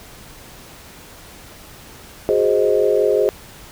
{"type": "chord", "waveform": "sine", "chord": "Ab dominant seventh", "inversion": "third", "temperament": "equal", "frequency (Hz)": [370, 415.3, 523.3, 622.3], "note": ["Gb4", "Ab4", "C5", "Eb5"], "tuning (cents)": [0, 0, 0, 0], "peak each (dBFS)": [-21, -16, -19, -21], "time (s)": [2.29, 3.29], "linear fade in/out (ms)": 0, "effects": ["pink hiss -41 dBFS RMS until 3.71 s"]}